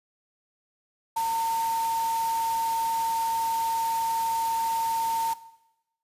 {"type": "tone in noise", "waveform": "sine", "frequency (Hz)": 908, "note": "A#5", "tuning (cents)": -46, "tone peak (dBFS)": -23, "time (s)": [1.16, 5.34], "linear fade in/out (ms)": 10, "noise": "white", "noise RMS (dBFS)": -38, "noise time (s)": [1.16, 5.34], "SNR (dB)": 12, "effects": ["noise-tail reverb RT60 0.9 s tail -17 dB re dry", "resampled to 32000 Hz"]}